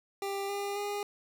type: tone with pitch steps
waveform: 25% pulse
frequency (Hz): 396 / 402.5 / 409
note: G4 / G4 / G#4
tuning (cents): +18 / +46 / -26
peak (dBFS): -29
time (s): 0.22-1.03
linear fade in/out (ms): 2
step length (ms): 270
effects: none